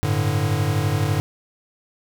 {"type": "chord", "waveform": "square", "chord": "G suspended second", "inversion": "none", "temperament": "equal", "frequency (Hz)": [98, 110, 146.83], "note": ["G2", "A2", "D3"], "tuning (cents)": [0, 0, 0], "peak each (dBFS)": -24, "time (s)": [0.03, 1.2], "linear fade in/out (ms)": 0, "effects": []}